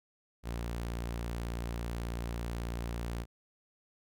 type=tone; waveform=sawtooth; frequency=58.27 Hz; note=A#1; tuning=in tune; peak=-31 dBFS; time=0.43-3.26 s; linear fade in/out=50 ms; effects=none